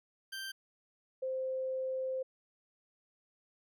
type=tone pair in turn; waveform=20% pulse / sine; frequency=1568 / 521.7 Hz; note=G6 / C5; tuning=0 / -5 cents; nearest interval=octave + perfect fifth; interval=1905 cents; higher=first; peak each=-35 / -33 dBFS; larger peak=second; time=0.32-0.52 / 1.22-2.23 s; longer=second; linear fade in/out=10 ms; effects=none